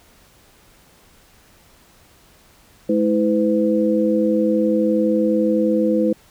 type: tone cluster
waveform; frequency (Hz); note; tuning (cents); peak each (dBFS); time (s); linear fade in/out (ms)
sine; 212.7 / 324.6 / 505; G#3 / E4 / B4; +42 / -27 / +39; -19; 2.89-6.13; 5
effects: pink hiss -52 dBFS RMS until 6.3 s